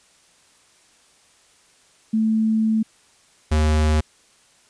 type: tone pair in turn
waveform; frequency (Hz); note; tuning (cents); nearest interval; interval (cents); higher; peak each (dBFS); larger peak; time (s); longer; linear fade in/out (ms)
sine / square; 220 / 76.98; A3 / D#2; 0 / -18; octave + tritone; 1818; first; -16; neither; 2.13-2.83 / 3.51-4.01; first; 10
effects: white hiss -56 dBFS RMS until 4.69 s + resampled to 22050 Hz